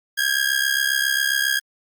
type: ring-modulated tone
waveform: sawtooth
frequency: 1633 Hz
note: G#6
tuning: 30 cents flat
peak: -12 dBFS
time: 0.17-1.6 s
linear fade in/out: 20 ms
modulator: 33.7 Hz
effects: Opus 48 kbps